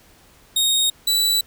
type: tone pair in turn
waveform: sawtooth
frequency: 3729 / 3951 Hz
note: A#7 / B7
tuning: 0 / 0 cents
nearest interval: minor second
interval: 100 cents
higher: second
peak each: -13 / -13 dBFS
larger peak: neither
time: 0.56-0.9 / 1.07-1.41 s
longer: neither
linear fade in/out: 5 ms
effects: pink hiss -52 dBFS RMS until 1.46 s